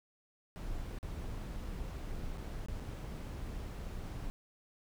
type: noise with dropouts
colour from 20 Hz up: brown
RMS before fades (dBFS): -41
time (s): 0.56-4.3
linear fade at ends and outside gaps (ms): 0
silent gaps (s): 0.987-1.029 / 2.375-2.38 / 2.661-2.685 / 2.798-2.803
effects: none